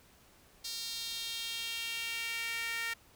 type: tone with high-pass filter sweep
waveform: sawtooth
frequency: 460.5 Hz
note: A#4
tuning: 21 cents flat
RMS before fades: -38 dBFS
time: 0.64-2.94 s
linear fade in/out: 10 ms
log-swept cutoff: 4500 to 1900 Hz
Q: 2.8
effects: pink hiss -62 dBFS RMS until 3.15 s